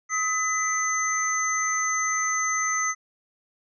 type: tone cluster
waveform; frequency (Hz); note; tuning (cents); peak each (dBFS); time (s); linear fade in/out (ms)
sine; 1270 / 1998 / 6200; D#6 / B6 / G8; +35 / +20 / -20; -27; 0.09-2.95; 50
effects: none